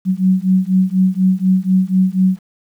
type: beating tone pair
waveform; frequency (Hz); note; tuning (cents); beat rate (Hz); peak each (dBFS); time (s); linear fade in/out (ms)
sine; 185 / 189.1; F#3 / F#3; 0 / +38; 4.1; -14; 0.05-2.39; 50
effects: 8-bit